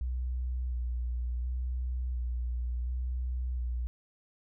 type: tone with vibrato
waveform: sine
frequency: 61.4 Hz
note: B1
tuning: 9 cents flat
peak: -30 dBFS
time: 0.01-3.87 s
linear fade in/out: 0 ms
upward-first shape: square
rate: 0.7 Hz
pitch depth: 26 cents each way
effects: none